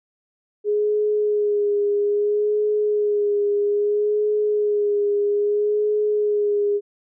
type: tone with vibrato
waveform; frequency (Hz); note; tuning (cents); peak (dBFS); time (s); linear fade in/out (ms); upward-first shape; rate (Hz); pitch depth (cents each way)
sine; 415.3; G#4; 0; -17; 0.64-6.81; 50; sine; 0.61; 26
effects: none